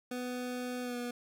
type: tone with pitch glide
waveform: 25% pulse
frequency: 248.7 to 243 Hz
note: B3 to B3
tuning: +12 to -28 cents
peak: -32 dBFS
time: 0.11-1.11 s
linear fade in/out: 5 ms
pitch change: -40 cents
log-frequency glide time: 0.82-0.97 s
effects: none